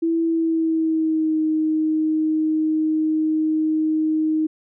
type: tone with pitch glide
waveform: sine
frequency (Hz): 330 to 312.7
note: E4 to D#4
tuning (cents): +2 to +9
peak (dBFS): -17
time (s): 0.02-4.47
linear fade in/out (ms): 10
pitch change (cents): -93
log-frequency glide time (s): 0.23-1.4
effects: none